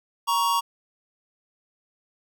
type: tone pair together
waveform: square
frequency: 938 / 1115.5 Hz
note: A#5 / C#6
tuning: +11 / +11 cents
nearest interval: minor third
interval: 300 cents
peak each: -24 dBFS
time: 0.27-0.61 s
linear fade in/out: 20 ms
effects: none